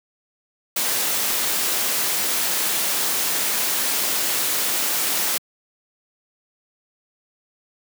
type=noise; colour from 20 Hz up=white; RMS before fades=-22 dBFS; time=0.76-5.38 s; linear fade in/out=5 ms; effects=high-pass 200 Hz 12 dB/octave